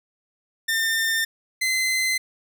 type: tone pair in turn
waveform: sawtooth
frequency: 1804 / 2056 Hz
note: A6 / C7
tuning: +43 / -31 cents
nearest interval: major second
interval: 226 cents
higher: second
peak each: -17 dBFS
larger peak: neither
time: 0.68-1.25 / 1.61-2.18 s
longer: neither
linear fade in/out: 10 ms
effects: none